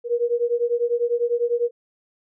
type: beating tone pair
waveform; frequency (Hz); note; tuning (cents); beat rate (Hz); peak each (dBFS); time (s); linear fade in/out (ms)
sine; 471.7 / 481.7; A#4 / B4; +20 / -43; 10; -22 / -22; 0.04-1.71; 50
effects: none